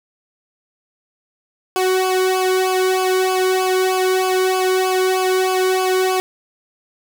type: tone with flanger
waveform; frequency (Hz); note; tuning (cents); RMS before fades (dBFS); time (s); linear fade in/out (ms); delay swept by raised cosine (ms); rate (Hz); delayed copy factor
sawtooth; 373.1; F#4; +14; -17; 1.76-6.2; 0; 0.51 to 1.18; 3.2; -0.95
effects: none